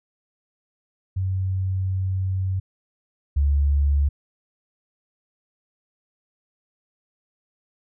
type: tone pair in turn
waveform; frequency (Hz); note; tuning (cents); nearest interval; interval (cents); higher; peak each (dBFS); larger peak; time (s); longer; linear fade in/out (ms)
sine; 94.4 / 71.25; F#2 / C#2; +35 / +48; perfect fourth; 487; first; -21 / -16; second; 1.16-2.6 / 3.36-4.09; first; 10
effects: none